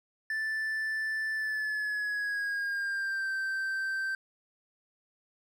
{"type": "tone with pitch glide", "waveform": "triangle", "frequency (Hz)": [1760, 1559], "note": ["A6", "G6"], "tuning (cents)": [0, -10], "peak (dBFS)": -28, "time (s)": [0.3, 4.15], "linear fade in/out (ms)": 2, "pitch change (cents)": -210, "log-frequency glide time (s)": [1.34, 3.32], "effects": []}